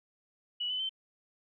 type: tone with pitch steps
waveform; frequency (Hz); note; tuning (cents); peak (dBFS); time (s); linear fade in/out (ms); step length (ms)
sine; 2941 / 3015 / 3091; F#7 / F#7 / G7; -11 / +32 / -25; -31; 0.6-0.894; 10; 98
effects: none